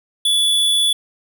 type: tone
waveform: square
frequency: 3439 Hz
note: A7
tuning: 40 cents flat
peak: -14 dBFS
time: 0.25-0.93 s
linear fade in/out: 5 ms
effects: none